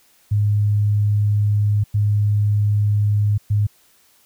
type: tone bursts at uneven times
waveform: sine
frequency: 103.83 Hz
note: G#2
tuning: in tune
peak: -14 dBFS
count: 3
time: 0.31-1.84 / 1.94-3.38 / 3.5-3.67 s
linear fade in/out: 10 ms
effects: white hiss -56 dBFS RMS until 4.25 s